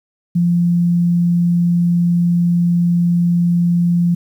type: tone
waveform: sine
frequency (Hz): 173.1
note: F3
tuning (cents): -15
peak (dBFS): -11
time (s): 0.35-4.15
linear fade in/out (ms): 10
effects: 8-bit